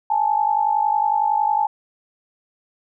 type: tone pair together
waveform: sine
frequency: 829.1 / 880 Hz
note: G#5 / A5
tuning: -3 / 0 cents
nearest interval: minor second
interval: 103 cents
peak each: -19 dBFS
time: 0.1-1.67 s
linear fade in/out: 5 ms
effects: none